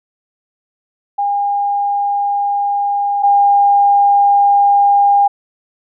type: tone pair in turn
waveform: sine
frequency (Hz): 810 / 806.9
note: G#5 / G5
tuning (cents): -43 / +50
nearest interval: unison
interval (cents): 7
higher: first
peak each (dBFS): -13 / -7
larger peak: second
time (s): 1.18-3.23 / 3.23-5.28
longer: neither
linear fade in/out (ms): 10
effects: none